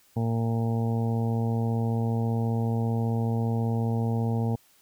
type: harmonic tone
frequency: 114.8 Hz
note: A#2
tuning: 26 cents flat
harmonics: 1 / 2 / 3 / 4 / 5 / 6 / 7 / 8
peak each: -25 / -29 / -42 / -35 / -44 / -42 / -39 / -46 dBFS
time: 0.16-4.56 s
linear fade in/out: 10 ms
effects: white hiss -61 dBFS RMS until 4.81 s